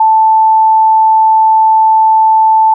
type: tone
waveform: sine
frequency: 880 Hz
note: A5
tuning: in tune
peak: -4 dBFS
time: 0-2.74 s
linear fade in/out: 5 ms
effects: none